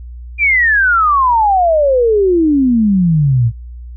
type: exponential sweep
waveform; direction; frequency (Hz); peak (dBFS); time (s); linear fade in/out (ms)
sine; down; 2420 to 110; -8; 0.38-3.52; 50
effects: added 60 Hz sine -27 dBFS peak until 3.96 s